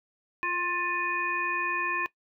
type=harmonic tone with a mistuned harmonic; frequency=354 Hz; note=F4; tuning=23 cents sharp; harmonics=1 / 3 / 5 / 7; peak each=-39 / -31 / -32 / -31 dBFS; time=0.43-2.06 s; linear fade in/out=0 ms; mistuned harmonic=1; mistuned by=-25 cents; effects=noise-tail reverb RT60 0.1 s tail -19 dB re dry